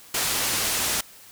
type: low-pass noise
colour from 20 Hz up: white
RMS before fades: -25 dBFS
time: 0.14-1.01 s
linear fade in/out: 5 ms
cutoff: 11000 Hz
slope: 12 dB/octave
effects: white hiss -48 dBFS RMS until 1.31 s